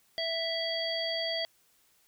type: harmonic tone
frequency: 659.3 Hz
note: E5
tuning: in tune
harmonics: 1 / 3 / 5 / 7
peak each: -34 / -38 / -35 / -35 dBFS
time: 0.18-1.45 s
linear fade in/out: 0 ms
effects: white hiss -67 dBFS RMS until 2.07 s